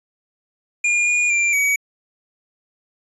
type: tone with pitch steps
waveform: square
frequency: 2418 / 2437 / 2371 / 2265 Hz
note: D7 / D#7 / D7 / C#7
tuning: +50 / -37 / +16 / +37 cents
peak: -16 dBFS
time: 0.84-1.76 s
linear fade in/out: 5 ms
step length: 230 ms
effects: resampled to 24000 Hz